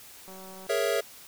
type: click train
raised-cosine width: 1 ms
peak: -34 dBFS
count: 74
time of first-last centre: 0.28-0.666 s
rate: 189 Hz
type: chord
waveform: square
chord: A# half-diminished seventh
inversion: third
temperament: equal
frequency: 415.3 / 466.2 / 554.4 / 659.3 Hz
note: G#4 / A#4 / C#5 / E5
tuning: 0 / 0 / 0 / 0 cents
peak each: -31 dBFS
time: 0.69-1.01 s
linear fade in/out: 10 ms
effects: white hiss -49 dBFS RMS until 1.27 s